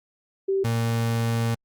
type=tone pair in turn; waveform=sine / 35% pulse; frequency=388.1 / 115.38 Hz; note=G4 / A#2; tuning=-17 / -17 cents; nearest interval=octave + major sixth; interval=2100 cents; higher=first; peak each=-20 dBFS; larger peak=neither; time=0.48-0.64 / 0.64-1.55 s; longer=second; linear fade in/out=10 ms; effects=Opus 48 kbps